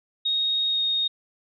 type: tone with pitch glide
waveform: sine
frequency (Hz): 3738 to 3716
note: A#7 to A#7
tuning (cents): +4 to -6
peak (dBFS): -21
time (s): 0.25-1.08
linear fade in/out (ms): 10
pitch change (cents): -10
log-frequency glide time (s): 0.68-0.81
effects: none